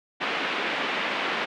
white band-pass noise, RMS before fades -28 dBFS, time 0.2-1.46 s, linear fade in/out 20 ms, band 210 to 2900 Hz, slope 24 dB/octave, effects none

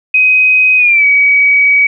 sine tone with pitch glide, 2517 to 2268 Hz, D#7 to C#7, +19 to +39 cents, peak -5 dBFS, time 0.14-1.87 s, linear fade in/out 5 ms, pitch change -180 cents, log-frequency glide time 0.77-1.05 s, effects none

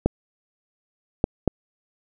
clicks, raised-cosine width 2 ms, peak -4 dBFS, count 3, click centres 0.06 / 1.241 / 1.477 s, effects none

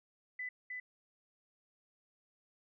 sine tone with echo, 2000 Hz, B6, 21 cents sharp, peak -38 dBFS, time 0.39-0.49 s, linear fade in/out 5 ms, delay 310 ms, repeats 1, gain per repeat -2 dB, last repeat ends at 0.8 s, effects none

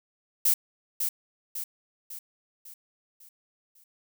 violet noise with echo, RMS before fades -22 dBFS, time 0.45-0.54 s, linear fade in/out 5 ms, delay 550 ms, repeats 6, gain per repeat -6 dB, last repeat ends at 3.84 s, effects none

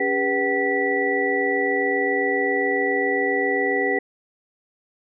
sine tone cluster, 281.9 / 402.6 / 490 / 760 / 1959 Hz, C#4 / G4 / B4 / F#5 / B6, +29 / +46 / -14 / +46 / -15 cents, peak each -28 / -24 / -26 / -28 / -23 dBFS, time 0-3.99 s, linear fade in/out 5 ms, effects none

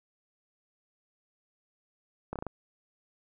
slowing click train, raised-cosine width 1 ms, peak -21 dBFS, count 5, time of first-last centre 2.33-2.467 s, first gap 27 ms, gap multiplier 1.16, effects none

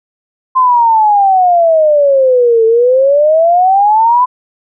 sine exponential two-way sweep, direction down then up, 1046.5 to 443.8 to 1015 Hz, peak -5 dBFS, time 0.55-4.26 s, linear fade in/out 20 ms, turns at 2.65 s, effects none

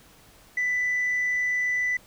sine tone with frequency modulation, 1988 Hz, B6, 11 cents sharp, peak -21 dBFS, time 0.57-1.97 s, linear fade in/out 5 ms, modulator 27.3 Hz, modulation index 0.22, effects tanh soft clip ceiling -20 dBFS + pink hiss -54 dBFS RMS until 2.06 s

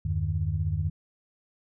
sine tone cluster, 80.3 / 96.3 / 151.3 Hz, E2 / G2 / D#3, -45 / -30 / -48 cents, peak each -29 / -28 / -30 dBFS, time 0.05-0.9 s, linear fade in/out 5 ms, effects tanh soft clip ceiling -15 dBFS

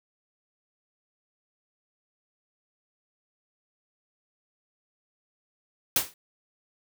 white noise with exponential decay, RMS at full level -19 dBFS, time 5.96-6.14 s, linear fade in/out 2 ms, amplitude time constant 37 ms, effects none

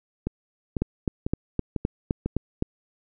two click trains, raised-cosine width 3 ms, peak -10 / -13 dBFS, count 8 / 5, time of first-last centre 0.82-2.624 / 0.27-2.26 s, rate 3.88 / 2.01 Hz, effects none

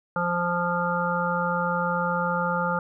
harmonic tone, 174.61 Hz, F3, in tune, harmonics 1 / 3 / 5 / 7 / 8, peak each -29 / -29 / -29 / -29 / -29 dBFS, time 0.16-2.79 s, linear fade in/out 2 ms, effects none

